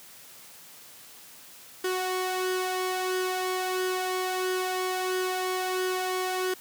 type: tone with flanger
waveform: sawtooth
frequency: 370 Hz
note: F#4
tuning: in tune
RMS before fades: -29 dBFS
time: 1.84-6.54 s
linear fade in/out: 5 ms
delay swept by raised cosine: 0.61 to 1.81 ms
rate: 1.5 Hz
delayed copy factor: +0.5
effects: white hiss -49 dBFS RMS until 6.6 s + high-pass 100 Hz 12 dB/octave